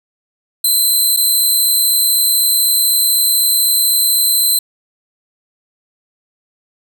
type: tone with dropouts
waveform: 5% pulse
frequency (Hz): 4068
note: C8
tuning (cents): -50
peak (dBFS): -4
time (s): 0.64-4.59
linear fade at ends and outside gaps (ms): 5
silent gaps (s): 1.165-1.171
effects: none